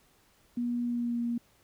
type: tone with pitch glide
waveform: sine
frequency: 240.7 to 236.6 Hz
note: B3 to A#3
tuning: -44 to +26 cents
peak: -28 dBFS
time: 0.57-1.38 s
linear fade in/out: 5 ms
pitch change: -30 cents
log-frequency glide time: 0.84-1.2 s
effects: pink hiss -65 dBFS RMS until 1.63 s